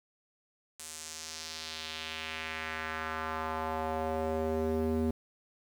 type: tone with band-pass filter sweep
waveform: square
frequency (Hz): 79.5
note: D#2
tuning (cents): +38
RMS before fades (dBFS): -35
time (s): 0.79-5.11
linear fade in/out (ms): 5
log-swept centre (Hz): 8700 to 290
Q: 1.8
effects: 9-bit